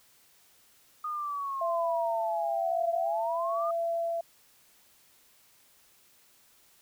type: linear two-way sweep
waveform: sine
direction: down then up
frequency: 1237 to 683 to 1237 Hz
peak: -31 dBFS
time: 1.04-3.71 s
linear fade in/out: 5 ms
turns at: 2.91 s
type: tone with tremolo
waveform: sine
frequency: 673 Hz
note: E5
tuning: 36 cents sharp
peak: -27 dBFS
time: 1.61-4.21 s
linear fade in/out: 5 ms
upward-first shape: sine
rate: 1 Hz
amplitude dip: 25%
effects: white hiss -62 dBFS RMS until 6.81 s